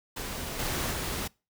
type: noise with level steps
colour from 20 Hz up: pink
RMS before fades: -36 / -31 / -33 dBFS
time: 0.16-1.28 s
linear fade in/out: 10 ms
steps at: 0.59 / 0.91 s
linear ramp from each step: 2 ms
effects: noise-tail reverb RT60 0.3 s tail -25 dB re dry